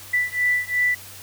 sine beating tone pair, 1975.5 / 1978.3 Hz, B6 / B6, 0 / +2 cents, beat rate 2.8 Hz, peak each -22 dBFS, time 0.13-0.95 s, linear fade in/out 10 ms, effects added 96 Hz sine -48 dBFS peak until 1.22 s + white hiss -41 dBFS RMS until 1.22 s

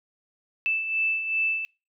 sine beating tone pair, 2637 / 2639.6 Hz, E7 / E7, 0 / +2 cents, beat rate 2.6 Hz, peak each -32 / -24 dBFS, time 0.66-1.65 s, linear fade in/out 0 ms, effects noise-tail reverb RT60 0.3 s tail -26 dB re dry

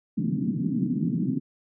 white band-pass noise, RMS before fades -26 dBFS, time 0.17-1.4 s, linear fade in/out 20 ms, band 140 to 280 Hz, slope 48 dB/octave, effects none

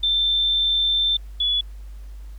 sine tone pair in turn, 3559 / 3416 Hz, A7 / G#7, +19 / +48 cents, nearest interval minor second, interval 71 cents, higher first, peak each -17 / -18 dBFS, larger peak first, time 0.03-1.17 / 1.4-1.61 s, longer first, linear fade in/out 5 ms, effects added 50 Hz sine -34 dBFS peak until 2.38 s + pink hiss -57 dBFS RMS until 2.38 s

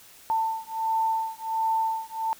sine beating tone pair, 892 / 893.4 Hz, A5 / A5, +23 / +26 cents, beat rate 1.4 Hz, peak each -27 dBFS, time 0.3-2.33 s, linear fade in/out 0 ms, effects white hiss -51 dBFS RMS until 2.39 s

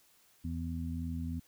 harmonic tone, 82.9 Hz, E2, 10 cents sharp, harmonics 1 / 2 / 3, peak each -37 / -41 / -39 dBFS, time 0.44-1.4 s, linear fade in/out 10 ms, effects white hiss -66 dBFS RMS until 1.47 s

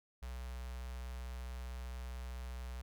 square tone with notch filter, 62.3 Hz, B1, 16 cents sharp, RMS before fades -44 dBFS, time 0.22-2.82 s, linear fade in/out 10 ms, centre 270 Hz, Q 0.51, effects none

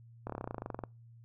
slowing click train, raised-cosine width 1 ms, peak -24 dBFS, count 17, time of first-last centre 0.27-0.837 s, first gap 26 ms, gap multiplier 1.04, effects noise-tail reverb RT60 0.3 s tail -26 dB re dry + added 116 Hz sine -53 dBFS peak until 1.24 s

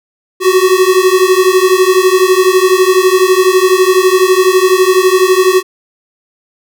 square beating tone pair, 366.6 / 378.6 Hz, F#4 / F#4, -16 / +40 cents, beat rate 12 Hz, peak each -10 dBFS, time 0.4-5.63 s, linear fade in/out 50 ms, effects none

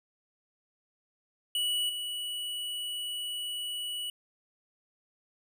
square tone with level steps, 2942 Hz, F#7, 11 cents flat, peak -28 / -34 dBFS, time 1.55-4.1 s, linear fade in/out 2 ms, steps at 1.89 s, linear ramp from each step 5 ms, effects none

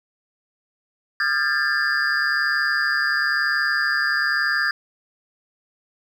sine tone cluster, 1209 / 1381 / 1614 / 1755 / 4843 Hz, D6 / F6 / G#6 / A6 / D#8, +50 / -20 / -50 / -5 / -48 cents, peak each -29 / -27 / -21 / -22 / -28 dBFS, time 1.2-4.71 s, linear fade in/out 2 ms, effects tanh soft clip ceiling -11 dBFS + 8-bit

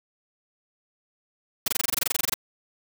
white noise bursts, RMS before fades -23 dBFS, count 16, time 1.66-2.341 s, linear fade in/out 5 ms, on 21 ms, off 23 ms, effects none

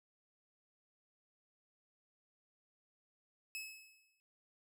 sawtooth tone with exponential decay, 2586 Hz, E7, 34 cents flat, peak -37 dBFS, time 3.55-4.2 s, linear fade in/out 0 ms, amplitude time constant 140 ms, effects none

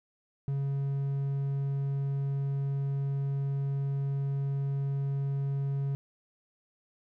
triangle tone, 138.6 Hz, C#3, in tune, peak -26 dBFS, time 0.48-5.95 s, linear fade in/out 0 ms, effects none

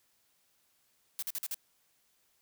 blue noise bursts, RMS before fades -36 dBFS, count 5, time 1.19-1.544 s, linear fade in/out 0 ms, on 34 ms, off 46 ms, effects white hiss -72 dBFS RMS until 2.41 s

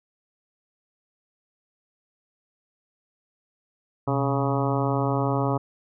harmonic tone with a mistuned harmonic, 138.9 Hz, C#3, 4 cents sharp, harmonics 1 / 2 / 3 / 4 / 5 / 6 / 7 / 8 / 9, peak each -25 / -28 / -30 / -31 / -32 / -33 / -33 / -34 / -35 dBFS, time 4.07-5.58 s, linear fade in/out 10 ms, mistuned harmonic 1, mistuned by -130 cents, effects none

